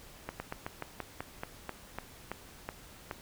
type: slowing click train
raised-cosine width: 0.5 ms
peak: -21 dBFS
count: 13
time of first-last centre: 0.29-3.112 s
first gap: 110 ms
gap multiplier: 1.13
effects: pink hiss -53 dBFS RMS until 3.21 s